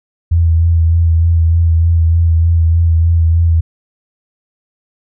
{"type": "tone with vibrato", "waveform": "sine", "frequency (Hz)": 83, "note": "E2", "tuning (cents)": 12, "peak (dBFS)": -7, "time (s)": [0.31, 3.61], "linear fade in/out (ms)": 10, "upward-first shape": "sine", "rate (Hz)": 3.3, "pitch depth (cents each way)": 27, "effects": []}